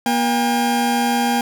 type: tone pair together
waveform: 40% pulse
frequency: 239 / 804 Hz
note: A#3 / G5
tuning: +43 / +44 cents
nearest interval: octave + major sixth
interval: 2101 cents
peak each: -18 dBFS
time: 0.06-1.41 s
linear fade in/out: 2 ms
effects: none